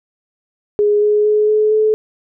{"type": "tone with pitch steps", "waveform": "sine", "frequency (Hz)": [415.3, 419.4, 423.5, 427.7, 431.9], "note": ["G#4", "G#4", "G#4", "A4", "A4"], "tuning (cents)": [0, 17, 34, -49, -32], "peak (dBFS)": -10, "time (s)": [0.79, 1.94], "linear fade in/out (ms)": 0, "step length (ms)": 230, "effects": []}